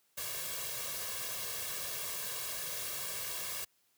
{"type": "noise with comb filter", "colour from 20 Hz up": "white", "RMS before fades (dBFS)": -39, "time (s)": [0.17, 3.65], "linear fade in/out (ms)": 10, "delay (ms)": 1.8, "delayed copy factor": 0.8, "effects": ["white hiss -73 dBFS RMS until 3.97 s", "high-pass 80 Hz 12 dB/octave"]}